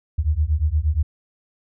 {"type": "beating tone pair", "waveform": "sine", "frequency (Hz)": [72.4, 80.9], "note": ["D2", "E2"], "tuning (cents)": [-24, -32], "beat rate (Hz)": 8.5, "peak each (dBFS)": [-20, -20], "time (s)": [0.18, 1.03], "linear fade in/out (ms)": 10, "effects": []}